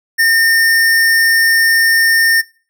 square tone, 1818 Hz, A#6, 44 cents flat, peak -9 dBFS, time 0.18-2.42 s, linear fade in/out 20 ms, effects noise-tail reverb RT60 0.4 s tail -22 dB re dry

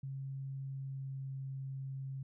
sine tone with pitch glide, 135.6 to 134.66 Hz, C#3 to C#3, -38 to -50 cents, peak -39 dBFS, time 0.03-2.23 s, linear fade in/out 5 ms, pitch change -12 cents, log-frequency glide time 0.64-1.3 s, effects none

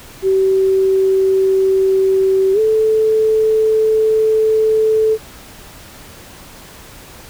sine tone with pitch glide, 383 to 437.4 Hz, G4 to A4, -40 to -10 cents, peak -10 dBFS, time 0.22-5.18 s, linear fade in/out 50 ms, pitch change +230 cents, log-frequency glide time 2.53-2.59 s, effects pink hiss -38 dBFS RMS until 7.29 s

